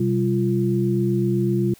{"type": "tone cluster", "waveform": "sine", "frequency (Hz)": [127.1, 195, 346.5], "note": ["C3", "G3", "F4"], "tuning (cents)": [-50, -9, -14], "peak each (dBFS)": -22, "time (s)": [0, 1.74], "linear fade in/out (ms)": 5, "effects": ["white hiss -52 dBFS RMS until 1.79 s"]}